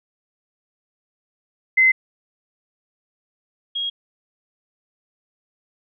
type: tone pair in turn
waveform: sine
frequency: 2057 / 3279 Hz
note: C7 / G#7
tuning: -30 / -23 cents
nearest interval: minor sixth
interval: 807 cents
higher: second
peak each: -11 / -22 dBFS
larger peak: first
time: 1.77-1.92 / 3.75-3.9 s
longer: neither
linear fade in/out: 10 ms
effects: none